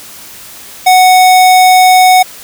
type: tone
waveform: square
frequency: 740 Hz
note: F#5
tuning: in tune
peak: -3 dBFS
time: 0.86-2.23 s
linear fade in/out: 10 ms
effects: white hiss -31 dBFS RMS until 2.43 s